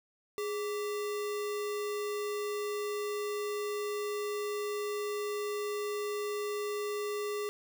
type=tone with sample-and-hold; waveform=sine; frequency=415.3 Hz; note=G#4; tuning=in tune; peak=-32 dBFS; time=0.38-7.49 s; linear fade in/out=0 ms; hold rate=1575 Hz; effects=none